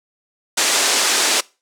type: band-pass noise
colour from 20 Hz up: white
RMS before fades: -17 dBFS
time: 0.57-1.41 s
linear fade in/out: 10 ms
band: 280 to 8400 Hz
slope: 24 dB/octave
effects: noise-tail reverb RT60 0.3 s tail -23 dB re dry